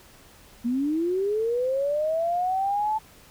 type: linear sweep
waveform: sine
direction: up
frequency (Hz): 230 to 879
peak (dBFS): -22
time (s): 0.64-2.99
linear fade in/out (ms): 20
effects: pink hiss -52 dBFS RMS until 3.3 s